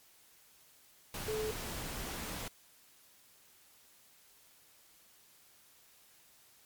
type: tone in noise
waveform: sine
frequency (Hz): 432.1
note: A4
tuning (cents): -31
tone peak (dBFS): -34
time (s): 1.28-1.51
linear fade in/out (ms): 2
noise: pink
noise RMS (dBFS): -41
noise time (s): 1.14-2.48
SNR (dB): +4
effects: white hiss -63 dBFS RMS until 6.65 s + MP3 96 kbps